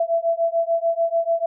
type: beating tone pair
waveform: sine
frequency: 665 / 671.8 Hz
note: E5 / E5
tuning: +15 / +33 cents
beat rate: 6.8 Hz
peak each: -21 dBFS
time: 0-1.46 s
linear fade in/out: 5 ms
effects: none